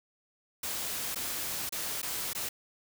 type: noise with dropouts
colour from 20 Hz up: white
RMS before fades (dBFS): -35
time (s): 0.63-2.49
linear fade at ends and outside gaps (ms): 5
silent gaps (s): 1.147-1.157 / 1.693-1.723 / 2.018-2.028 / 2.333-2.349
effects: none